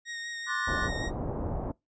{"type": "tone with vibrato", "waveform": "sawtooth", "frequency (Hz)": 1864.7, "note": "A#6", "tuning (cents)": 0, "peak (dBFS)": -32, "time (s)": [0.05, 1.11], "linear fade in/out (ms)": 50, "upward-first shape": "sine", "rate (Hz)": 5.2, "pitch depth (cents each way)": 15}
{"type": "chord", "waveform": "triangle", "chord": "D dominant seventh", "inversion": "third", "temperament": "just", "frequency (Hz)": [1057.2, 1174.7, 1468.3, 1762], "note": ["C6", "D6", "F#6", "A6"], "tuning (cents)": [18, 0, -14, 2], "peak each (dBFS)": [-34, -34, -32, -32], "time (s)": [0.46, 0.9], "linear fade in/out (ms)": 50}
{"type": "low-pass noise", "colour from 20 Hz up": "pink", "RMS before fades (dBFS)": -33, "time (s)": [0.67, 1.72], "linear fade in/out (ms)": 10, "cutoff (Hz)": 880, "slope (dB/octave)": 24}
{"effects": ["noise-tail reverb RT60 0.2 s tail -24 dB re dry", "resampled to 16000 Hz"]}